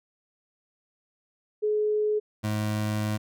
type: tone pair in turn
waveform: sine / 25% pulse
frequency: 423.9 / 106.56 Hz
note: G#4 / G#2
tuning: +35 / +45 cents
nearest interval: 2 octaves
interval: 2390 cents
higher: first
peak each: -22 dBFS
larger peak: neither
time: 1.62-2.2 / 2.43-3.18 s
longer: second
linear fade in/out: 20 ms
effects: none